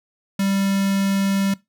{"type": "tone with notch filter", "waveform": "square", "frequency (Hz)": 196, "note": "G3", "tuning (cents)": 0, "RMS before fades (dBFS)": -20, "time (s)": [0.39, 1.54], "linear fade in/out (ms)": 5, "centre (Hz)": 740, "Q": 1.2, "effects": ["noise-tail reverb RT60 0.2 s tail -21 dB re dry"]}